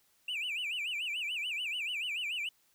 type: tone with vibrato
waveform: triangle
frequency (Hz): 2637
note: E7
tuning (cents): 0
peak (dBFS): -31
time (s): 0.28-2.49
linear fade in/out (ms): 5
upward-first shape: sine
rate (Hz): 6.9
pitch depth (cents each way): 230
effects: tanh soft clip ceiling -27 dBFS + white hiss -70 dBFS RMS until 2.74 s